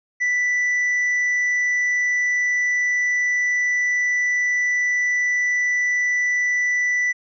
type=tone; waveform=triangle; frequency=1975.5 Hz; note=B6; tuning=in tune; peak=-16 dBFS; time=0.2-7.13 s; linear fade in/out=20 ms; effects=resampled to 16000 Hz